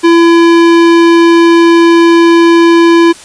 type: tone with hard clipping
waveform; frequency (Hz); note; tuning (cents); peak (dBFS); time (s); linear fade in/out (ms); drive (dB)
sine; 336.7; E4; +37; -4; 0.03-3.13; 20; 18
effects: white hiss -32 dBFS RMS until 3.24 s + resampled to 22050 Hz